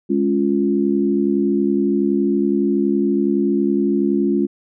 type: chord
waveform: sine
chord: Db major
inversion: second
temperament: equal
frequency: 207.7 / 277.2 / 349.2 Hz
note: Ab3 / Db4 / F4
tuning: 0 / 0 / 0 cents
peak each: -19 dBFS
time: 0.09-4.47 s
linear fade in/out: 20 ms
effects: none